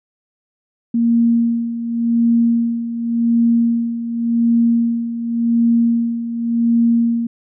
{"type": "tone with tremolo", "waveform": "sine", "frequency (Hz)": 233.1, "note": "A#3", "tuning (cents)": 0, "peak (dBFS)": -10, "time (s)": [0.94, 7.27], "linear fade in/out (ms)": 5, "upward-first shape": "sine", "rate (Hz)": 0.89, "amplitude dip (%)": 70, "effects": []}